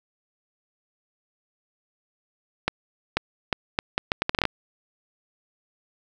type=accelerating click train; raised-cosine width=0.3 ms; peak=-5 dBFS; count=13; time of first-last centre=2.68-4.453 s; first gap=490 ms; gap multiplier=0.73; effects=none